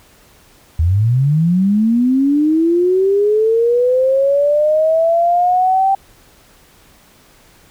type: linear sweep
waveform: sine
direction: up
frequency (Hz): 76.3 to 784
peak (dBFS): -10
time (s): 0.79-5.95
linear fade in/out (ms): 5
effects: pink hiss -48 dBFS RMS until 7.7 s